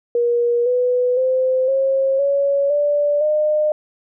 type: tone with pitch steps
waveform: sine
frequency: 476.6 / 496.3 / 516.7 / 538.1 / 560.3 / 583.4 / 607.5 Hz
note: A#4 / B4 / C5 / C5 / C#5 / D5 / D#5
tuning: +38 / +8 / -22 / +48 / +18 / -12 / -42 cents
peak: -14 dBFS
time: 0.15-3.72 s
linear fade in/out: 2 ms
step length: 510 ms
effects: none